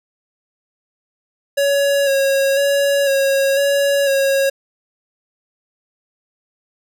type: tone with vibrato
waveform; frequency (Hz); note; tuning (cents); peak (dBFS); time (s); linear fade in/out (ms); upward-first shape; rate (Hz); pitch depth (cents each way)
square; 554.4; C#5; 0; -14; 1.57-4.5; 10; square; 1; 23
effects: none